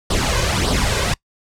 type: noise with flanger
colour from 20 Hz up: pink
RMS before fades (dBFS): -18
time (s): 0.1-1.14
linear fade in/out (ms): 5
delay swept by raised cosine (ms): 0.21 to 2.01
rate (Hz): 1.7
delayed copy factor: +0.65
effects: noise-tail reverb RT60 0.1 s tail -24 dB re dry + low-pass 8000 Hz 12 dB/octave